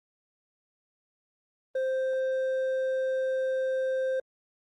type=tone with hard clipping; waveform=sine; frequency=523.3 Hz; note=C5; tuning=in tune; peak=-27 dBFS; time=1.75-4.2 s; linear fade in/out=5 ms; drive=4 dB; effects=Opus 24 kbps